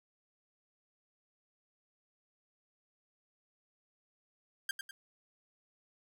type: tone with echo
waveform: sawtooth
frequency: 1592 Hz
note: G6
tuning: 26 cents sharp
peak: -29 dBFS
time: 4.69-4.71 s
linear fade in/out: 2 ms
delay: 100 ms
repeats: 2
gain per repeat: -7 dB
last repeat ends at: 4.91 s
effects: none